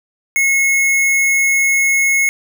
square tone, 2177 Hz, C#7, 32 cents flat, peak -12 dBFS, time 0.36-2.29 s, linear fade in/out 0 ms, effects 9-bit

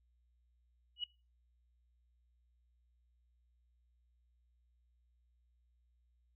sine tone with exponential growth, 2919 Hz, F#7, 24 cents flat, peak -32 dBFS, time 0.96-1.04 s, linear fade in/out 5 ms, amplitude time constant 17 ms, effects noise-tail reverb RT60 0.3 s tail -22 dB re dry + added 60 Hz sine -70 dBFS peak until 6.35 s

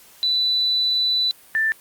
sine tone pair in turn, 3980 / 1772.9 Hz, B7 / A6, +13 / +13 cents, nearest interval octave + major second, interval 1400 cents, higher first, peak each -17 dBFS, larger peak neither, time 0.23-1.31 / 1.55-1.72 s, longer first, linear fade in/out 0 ms, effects white hiss -49 dBFS RMS until 1.8 s + Opus 48 kbps

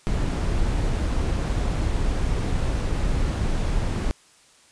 brown noise with dropouts, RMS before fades -23 dBFS, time 0.07-4.11 s, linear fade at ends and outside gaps 0 ms, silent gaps 0.289-0.293 s, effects white hiss -55 dBFS RMS until 4.71 s + resampled to 22050 Hz

